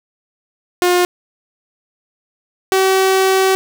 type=tone pair in turn; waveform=sawtooth; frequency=356.8 / 381.3 Hz; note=F4 / G4; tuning=+37 / -48 cents; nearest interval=minor second; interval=115 cents; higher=second; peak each=-7 dBFS; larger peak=neither; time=0.82-1.05 / 2.72-3.55 s; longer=second; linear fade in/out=0 ms; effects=none